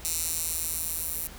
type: tone with high-pass filter sweep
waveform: 10% pulse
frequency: 164 Hz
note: E3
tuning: 9 cents flat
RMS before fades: -31 dBFS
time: 0.05-1.27 s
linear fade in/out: 0 ms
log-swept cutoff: 7600 to 12000 Hz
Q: 1.1
effects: added 59 Hz sine -46 dBFS peak until 1.38 s + pink hiss -46 dBFS RMS until 1.38 s